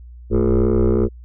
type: tone with frequency modulation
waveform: sine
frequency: 216.9 Hz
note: A3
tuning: 25 cents flat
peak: -10 dBFS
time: 0.3-1.09 s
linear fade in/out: 50 ms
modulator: 62.5 Hz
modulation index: 3.7
effects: tanh soft clip ceiling -12 dBFS + added 60 Hz sine -36 dBFS peak until 1.24 s